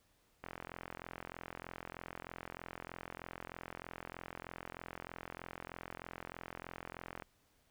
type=click train; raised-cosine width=0.5 ms; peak=-29 dBFS; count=294; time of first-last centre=0.44-7.222 s; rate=43.2 Hz; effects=pink hiss -73 dBFS RMS until 7.7 s